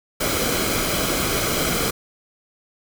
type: noise with comb filter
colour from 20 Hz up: pink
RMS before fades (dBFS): -22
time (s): 0.2-1.91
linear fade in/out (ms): 10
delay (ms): 1.1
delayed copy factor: -0.55
effects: none